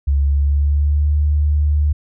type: tone with pitch glide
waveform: sine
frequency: 70 to 74.16 Hz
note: C#2 to D2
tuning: +18 to +17 cents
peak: -12 dBFS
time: 0.07-1.93 s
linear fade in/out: 10 ms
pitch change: +99 cents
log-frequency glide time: 0.19-1.12 s
effects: none